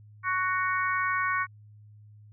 harmonic tone, 370.9 Hz, F#4, 4 cents sharp, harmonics 3 / 4 / 5 / 6, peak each -28 / -30 / -32 / -34 dBFS, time 0.23-1.47 s, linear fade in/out 50 ms, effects added 105 Hz sine -49 dBFS peak until 2.32 s

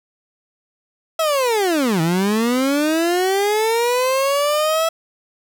30% pulse linear two-way sweep, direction down then up, 659.3 to 157.3 to 659.3 Hz, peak -13 dBFS, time 1.19-4.89 s, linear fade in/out 5 ms, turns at 2.01 s, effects none

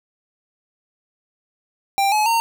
square tone with pitch steps, 790 / 851.6 / 918 Hz, G5 / G#5 / A#5, +13 / +43 / -27 cents, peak -16 dBFS, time 1.98-2.4 s, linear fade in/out 0 ms, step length 140 ms, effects none

